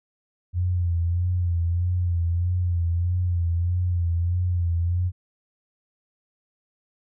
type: tone with vibrato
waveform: sine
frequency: 87.31 Hz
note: F2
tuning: in tune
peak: -20 dBFS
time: 0.53-5.12 s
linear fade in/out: 50 ms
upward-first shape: sine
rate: 1.6 Hz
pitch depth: 54 cents each way
effects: none